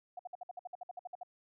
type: tone bursts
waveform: sine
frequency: 721 Hz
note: F#5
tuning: 45 cents flat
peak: -40 dBFS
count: 14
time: 0.17-1.233 s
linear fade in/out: 5 ms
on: 23 ms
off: 57 ms
effects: none